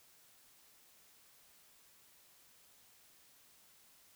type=silence; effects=white hiss -65 dBFS RMS until 4.15 s